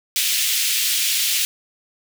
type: high-pass noise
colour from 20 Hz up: pink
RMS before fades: -20 dBFS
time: 0.16-1.45 s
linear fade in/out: 0 ms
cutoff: 2500 Hz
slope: 24 dB/octave
effects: none